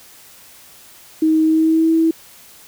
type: tone with pitch glide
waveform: sine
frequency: 315.9 to 325 Hz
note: D#4 to E4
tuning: +26 to -24 cents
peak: -11 dBFS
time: 1.22-2.11 s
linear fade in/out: 5 ms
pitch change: +50 cents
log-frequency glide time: 1.44-1.92 s
effects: white hiss -44 dBFS RMS until 2.67 s